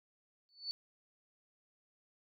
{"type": "tone with exponential growth", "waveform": "sine", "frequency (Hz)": 4479, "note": "C#8", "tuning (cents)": 17, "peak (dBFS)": -33, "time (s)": [0.49, 0.71], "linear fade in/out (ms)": 0, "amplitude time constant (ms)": 46, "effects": []}